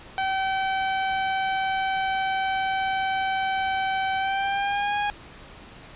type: tone with pitch glide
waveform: sawtooth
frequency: 768 to 823.1 Hz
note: G5 to G#5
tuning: -36 to -16 cents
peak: -19 dBFS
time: 0.18-5.1 s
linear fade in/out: 0 ms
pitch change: +120 cents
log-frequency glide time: 4.17-4.95 s
effects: pink hiss -45 dBFS RMS until 5.95 s + resampled to 8000 Hz